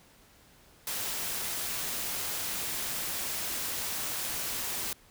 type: noise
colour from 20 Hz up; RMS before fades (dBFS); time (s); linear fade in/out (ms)
white; -34; 0.87-4.93; 2
effects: pink hiss -59 dBFS RMS until 5.1 s